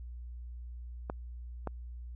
clicks, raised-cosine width 1 ms, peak -21 dBFS, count 2, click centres 1.099 / 1.673 s, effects added 60 Hz sine -41 dBFS peak until 2.15 s

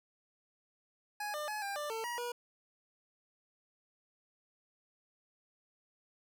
25% pulse tone with pitch steps, 833 / 599 / 848 / 798 / 592 / 448 / 957 / 482.1 Hz, G#5 / D5 / G#5 / G5 / D5 / A4 / A#5 / B4, +5 / +34 / +36 / +31 / +14 / +31 / +45 / -42 cents, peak -33 dBFS, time 1.2-2.32 s, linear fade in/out 5 ms, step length 140 ms, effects none

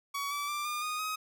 sawtooth tone with pitch steps, 1128 / 1153.7 / 1180 / 1206.9 / 1234.4 / 1262.5 Hz, C#6 / D6 / D6 / D6 / D#6 / D#6, +30 / -31 / +8 / +47 / -14 / +25 cents, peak -29 dBFS, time 0.14-1.16 s, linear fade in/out 10 ms, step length 170 ms, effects none

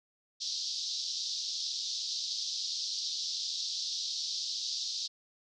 white band-pass noise, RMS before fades -36 dBFS, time 0.4-5.08 s, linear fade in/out 20 ms, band 3700 to 5600 Hz, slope 48 dB/octave, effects none

